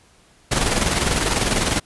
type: noise with tremolo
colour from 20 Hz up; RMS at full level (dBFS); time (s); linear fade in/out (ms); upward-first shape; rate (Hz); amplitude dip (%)
pink; -18; 0.51-1.8; 10; square; 20; 45
effects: pink hiss -54 dBFS RMS until 1.85 s + resampled to 24000 Hz